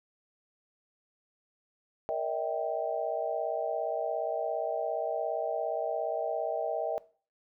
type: chord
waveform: sine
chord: E half-diminished seventh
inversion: second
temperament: equal with one note detuned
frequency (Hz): 466.2 / 587.3 / 644.6 / 784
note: Bb4 / D5 / E5 / G5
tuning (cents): 0 / 0 / -39 / 0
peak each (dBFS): -36 / -36 / -32 / -36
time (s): 2.09-6.98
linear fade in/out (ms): 0
effects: noise-tail reverb RT60 0.4 s tail -19 dB re dry